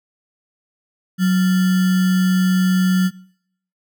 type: tone with sample-and-hold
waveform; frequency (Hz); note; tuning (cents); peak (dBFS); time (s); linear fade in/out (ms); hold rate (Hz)
sine; 185; F#3; 0; -12; 1.18-3.11; 50; 1575
effects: noise-tail reverb RT60 0.7 s tail -22 dB re dry